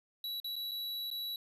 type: tone with dropouts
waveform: square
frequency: 3922 Hz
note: B7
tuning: 13 cents flat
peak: -37 dBFS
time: 0.24-1.36 s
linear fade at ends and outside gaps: 2 ms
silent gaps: 0.401-0.444 / 0.557-0.563 / 0.712-0.716 / 1.103-1.112 s
effects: resampled to 32000 Hz